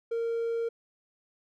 triangle tone, 462 Hz, A#4, 16 cents flat, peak -25 dBFS, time 0.11-0.69 s, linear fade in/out 10 ms, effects tanh soft clip ceiling -21 dBFS

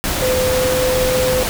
sine tone in noise, 510 Hz, C5, 44 cents flat, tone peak -15 dBFS, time 0.22-1.43 s, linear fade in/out 0 ms, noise pink, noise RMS -20 dBFS, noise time 0.04-1.49 s, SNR +2 dB, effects none

